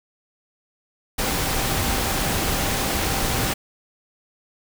sine tone in noise, 784 Hz, G5, in tune, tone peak -34 dBFS, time 1.18-3.54 s, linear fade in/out 10 ms, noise pink, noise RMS -23 dBFS, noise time 1.18-3.54 s, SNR -14 dB, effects none

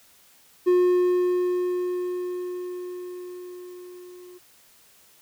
triangle tone with level ramp, 359.6 Hz, F#4, 49 cents flat, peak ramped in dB -13 to -41 dBFS, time 0.66-4.39 s, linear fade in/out 20 ms, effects white hiss -56 dBFS RMS until 5.21 s

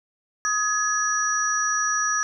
sine tone cluster, 1258 / 1691 / 5810 Hz, D#6 / G#6 / F#8, +19 / +31 / -32 cents, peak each -25 dBFS, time 0.45-2.23 s, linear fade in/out 0 ms, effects none

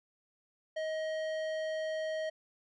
sine tone with tanh clipping, 630 Hz, D#5, 21 cents sharp, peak -35 dBFS, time 0.76-2.3 s, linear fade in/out 10 ms, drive 14 dB, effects none

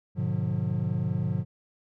triangle chord, G# diminished seventh, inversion none, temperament just, 103.83 / 124.59 / 149.51 / 179.41 Hz, G#2 / B2 / D3 / F3, 0 / +16 / +31 / +47 cents, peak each -29 dBFS, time 0.15-1.45 s, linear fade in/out 50 ms, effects none

